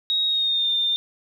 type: tone with pitch glide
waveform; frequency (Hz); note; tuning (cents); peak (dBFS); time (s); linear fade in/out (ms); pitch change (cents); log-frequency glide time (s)
sine; 3778 to 3609; A#7 to A7; +22 to +43; -19; 0.1-0.96; 0; -79; 0.25-0.7
effects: 9-bit